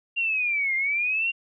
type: linear two-way sweep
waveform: sine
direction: down then up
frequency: 2788 to 2093 to 2788 Hz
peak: -22 dBFS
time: 0.16-1.32 s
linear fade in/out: 20 ms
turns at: 0.75 s
effects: none